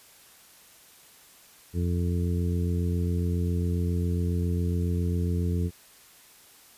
harmonic tone, 87.31 Hz, F2, in tune, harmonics 1 / 2 / 3 / 4 / 5, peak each -25 / -30 / -36 / -38 / -38 dBFS, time 1.73-5.71 s, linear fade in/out 50 ms, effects white hiss -54 dBFS RMS until 6.77 s + resampled to 32000 Hz

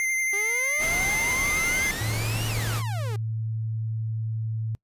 square tone with vibrato, 2086 Hz, C7, 6 cents flat, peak -24 dBFS, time 0-1.91 s, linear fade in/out 0 ms, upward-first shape sine, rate 11 Hz, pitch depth 18 cents each way
sawtooth exponential two-way sweep, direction up then down, 392 to 2968 to 392 Hz, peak -31 dBFS, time 0.33-3.16 s, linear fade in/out 2 ms, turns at 2.47 s
pink noise, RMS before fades -32 dBFS, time 0.78-2.83 s, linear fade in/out 50 ms
sine tone with pitch glide, 110 to 111.09 Hz, A2 to A2, 0 to +17 cents, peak -26 dBFS, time 2.01-4.75 s, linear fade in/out 0 ms, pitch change +17 cents, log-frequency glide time 2.17-2.68 s
effects noise-tail reverb RT60 0.1 s tail -25 dB re dry + resampled to 32000 Hz

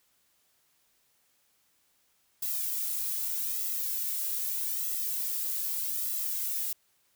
violet noise with flanger, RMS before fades -32 dBFS, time 2.42-6.73 s, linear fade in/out 5 ms, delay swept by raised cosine 1.5 to 2.45 ms, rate 0.81 Hz, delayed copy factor +0.85, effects white hiss -70 dBFS RMS until 7.15 s

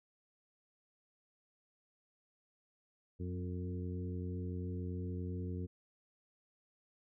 harmonic tone with a mistuned harmonic, 90.3 Hz, F#2, 42 cents flat, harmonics 1 / 2 / 3 / 4 / 5, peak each -39 / -44 / -47 / -49 / -51 dBFS, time 3.19-5.67 s, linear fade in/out 20 ms, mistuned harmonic 3, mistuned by -19 cents, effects none

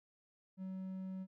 triangle tone, 188.5 Hz, F#3, 32 cents sharp, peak -39 dBFS, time 0.57-1.27 s, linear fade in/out 50 ms, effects none

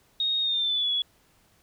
sine tone with pitch glide, 3729 to 3380 Hz, A#7 to G#7, 0 to +30 cents, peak -23 dBFS, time 0.2-1.02 s, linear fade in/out 2 ms, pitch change -170 cents, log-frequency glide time 0.41-0.91 s, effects pink hiss -63 dBFS RMS until 1.62 s

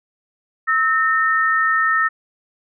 sine tone pair together, 1300 / 1823.1 Hz, E6 / A#6, -24 / -39 cents, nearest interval tritone, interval 585 cents, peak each -17 dBFS, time 0.67-2.09 s, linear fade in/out 20 ms, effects none

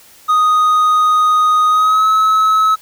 triangle tone with pitch glide, 1244.5 to 1289.9 Hz, D#6 to E6, 0 to -38 cents, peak -7 dBFS, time 0.28-2.76 s, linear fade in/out 20 ms, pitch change +62 cents, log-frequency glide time 1.69-2.07 s, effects white hiss -44 dBFS RMS until 2.81 s

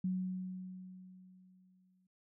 sine tone with exponential decay, 185 Hz, F#3, in tune, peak -31 dBFS, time 0.04-2.07 s, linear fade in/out 5 ms, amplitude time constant 440 ms, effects none

